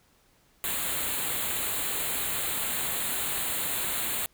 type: band-stop noise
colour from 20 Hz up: white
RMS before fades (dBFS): -30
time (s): 0.64-4.26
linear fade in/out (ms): 0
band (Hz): 4300 to 6900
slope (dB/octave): 96
effects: pink hiss -64 dBFS RMS until 4.33 s